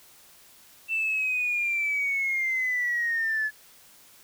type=linear sweep; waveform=sine; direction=down; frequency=2675 to 1710 Hz; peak=-23 dBFS; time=0.88-3.51 s; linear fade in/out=50 ms; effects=tanh soft clip ceiling -19 dBFS + white hiss -54 dBFS RMS until 4.23 s